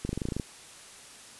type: clicks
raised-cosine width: 3 ms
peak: -18 dBFS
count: 10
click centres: 0.05 / 0.092 / 0.13 / 0.176 / 0.218 / 0.254 / 0.287 / 0.322 / 0.366 / 0.398 s
effects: white hiss -49 dBFS RMS until 1.39 s + resampled to 24000 Hz